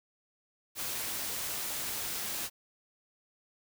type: noise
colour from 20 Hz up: white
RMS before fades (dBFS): -36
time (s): 0.75-2.5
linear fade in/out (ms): 50
effects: none